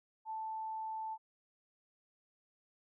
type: tone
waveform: sine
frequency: 880 Hz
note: A5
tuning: in tune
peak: -38 dBFS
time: 0.25-1.18 s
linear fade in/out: 50 ms
effects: none